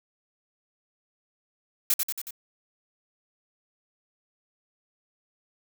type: noise with echo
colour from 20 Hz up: blue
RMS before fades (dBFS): -22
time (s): 1.9-1.94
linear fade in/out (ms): 2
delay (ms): 92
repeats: 4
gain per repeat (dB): -4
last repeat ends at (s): 2.308
effects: none